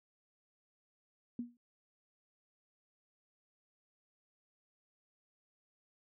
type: tone with exponential decay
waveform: sine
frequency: 240 Hz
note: B3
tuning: 49 cents flat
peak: -33 dBFS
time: 1.39-1.57 s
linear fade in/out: 2 ms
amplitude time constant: 38 ms
effects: none